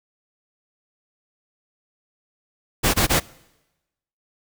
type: noise bursts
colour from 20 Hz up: pink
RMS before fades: -18 dBFS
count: 3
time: 2.83-3.202 s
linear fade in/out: 20 ms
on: 110 ms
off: 21 ms
effects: noise-tail reverb RT60 1.0 s tail -23 dB re dry